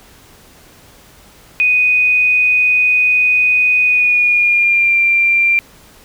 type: tone with pitch glide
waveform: sine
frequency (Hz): 2489 to 2372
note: D#7 to D7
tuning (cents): 0 to +17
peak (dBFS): -9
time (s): 1.6-5.59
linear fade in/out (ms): 0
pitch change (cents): -83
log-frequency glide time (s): 3.83-4.97
effects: pink hiss -44 dBFS RMS until 6.04 s